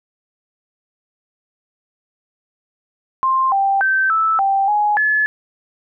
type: tone with pitch steps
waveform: sine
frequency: 1053 / 786 / 1551 / 1314 / 784 / 835 / 1717 Hz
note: C6 / G5 / G6 / E6 / G5 / G#5 / A6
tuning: +11 / +4 / -19 / -6 / 0 / +9 / -43 cents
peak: -13 dBFS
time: 3.23-5.26 s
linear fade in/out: 0 ms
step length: 290 ms
effects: none